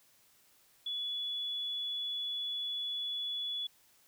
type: tone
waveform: sine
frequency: 3414 Hz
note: G#7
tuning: 47 cents sharp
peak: -34 dBFS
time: 0.86-3.67 s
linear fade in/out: 5 ms
effects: white hiss -66 dBFS RMS until 4.07 s